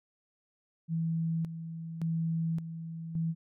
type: tone with tremolo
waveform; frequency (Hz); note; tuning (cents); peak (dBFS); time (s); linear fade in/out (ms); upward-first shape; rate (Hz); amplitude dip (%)
sine; 163.9; E3; -10; -28; 0.88-3.35; 50; square; 0.88; 65
effects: none

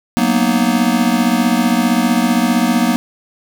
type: chord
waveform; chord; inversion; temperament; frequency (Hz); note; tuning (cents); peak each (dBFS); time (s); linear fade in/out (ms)
square; B major seventh; second; just; 185.21 / 231.5 / 246.9 / 308.7; F#3 / A#3 / B3 / D#4; +2 / -12 / 0 / -14; -21 / -16 / -17 / -22; 0.17-2.96; 0
effects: none

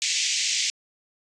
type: band-pass noise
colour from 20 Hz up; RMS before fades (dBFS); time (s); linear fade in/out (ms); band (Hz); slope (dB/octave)
white; -25; 0.02-0.7; 0; 2100 to 7300; 48
effects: resampled to 22050 Hz

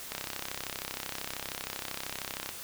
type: click train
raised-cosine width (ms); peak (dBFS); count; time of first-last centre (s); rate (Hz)
0.2; -17; 79; 0.12-2.491; 32.9
effects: white hiss -43 dBFS RMS until 2.63 s

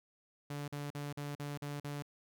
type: tone bursts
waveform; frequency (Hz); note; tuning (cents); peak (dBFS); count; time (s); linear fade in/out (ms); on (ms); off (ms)
sawtooth; 144.7; D3; -25; -35; 7; 0.5-2.024; 5; 180; 44
effects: none

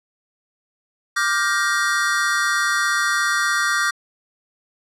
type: chord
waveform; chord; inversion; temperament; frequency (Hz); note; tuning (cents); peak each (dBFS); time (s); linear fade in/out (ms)
square; G minor seventh; second; just; 1176 / 1411.2 / 1568 / 1881.6; D6 / F6 / G6 / Bb6; +2 / +18 / 0 / +16; -24; 1.16-3.91; 10
effects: low-pass 10000 Hz 12 dB/octave

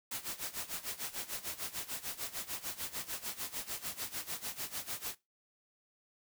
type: noise with tremolo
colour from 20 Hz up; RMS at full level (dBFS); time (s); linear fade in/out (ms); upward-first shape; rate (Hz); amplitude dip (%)
white; -38; 0.11-5.15; 5; sine; 6.7; 85
effects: noise-tail reverb RT60 0.2 s tail -18 dB re dry

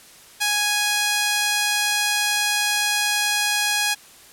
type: tone with high-pass filter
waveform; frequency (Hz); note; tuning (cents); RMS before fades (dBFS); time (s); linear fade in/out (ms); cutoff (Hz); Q
sawtooth; 830.6; G#5; 0; -21; 0.4-3.95; 20; 1800; 0.61
effects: white hiss -47 dBFS RMS until 4.32 s + low-pass 12000 Hz 12 dB/octave

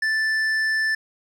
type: tone with hard clipping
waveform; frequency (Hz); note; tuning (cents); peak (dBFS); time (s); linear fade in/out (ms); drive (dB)
triangle; 1760; A6; 0; -21; 0.02-0.95; 5; 10
effects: none

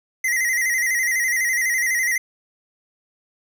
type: tone with vibrato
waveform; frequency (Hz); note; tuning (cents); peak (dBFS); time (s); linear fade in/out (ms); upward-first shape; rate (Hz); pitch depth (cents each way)
square; 1975.5; B6; 0; -19; 0.24-2.18; 5; square; 12; 66
effects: none

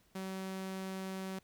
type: tone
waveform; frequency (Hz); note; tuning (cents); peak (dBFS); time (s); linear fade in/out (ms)
sawtooth; 190; F#3; +46; -35; 0.15-1.39; 5
effects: pink hiss -70 dBFS RMS until 1.43 s

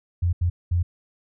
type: tone bursts at uneven times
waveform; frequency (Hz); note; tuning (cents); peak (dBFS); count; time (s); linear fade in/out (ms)
sine; 87.3; F2; 0; -18; 3; 0.22-0.33 / 0.41-0.5 / 0.71-0.83; 10
effects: none

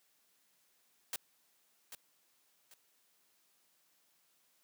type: noise with echo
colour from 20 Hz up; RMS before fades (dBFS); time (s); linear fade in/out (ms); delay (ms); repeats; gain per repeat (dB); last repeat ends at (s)
white; -38; 1.13-1.16; 2; 790; 2; -10; 2.74
effects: white hiss -73 dBFS RMS until 4.63 s + high-pass 150 Hz 12 dB/octave

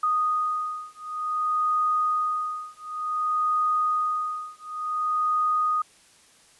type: beating tone pair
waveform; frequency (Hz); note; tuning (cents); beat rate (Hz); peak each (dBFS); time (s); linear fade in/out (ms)
sine; 1240 / 1240.55; D#6 / D#6; -6 / -6; 0.55; -26; 0.03-5.82; 5
effects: white hiss -56 dBFS RMS until 6.59 s + resampled to 24000 Hz

